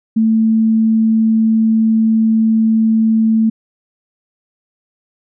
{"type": "tone", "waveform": "sine", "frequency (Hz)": 222.1, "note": "A3", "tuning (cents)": 16, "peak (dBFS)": -9, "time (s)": [0.16, 3.5], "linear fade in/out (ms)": 10, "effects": []}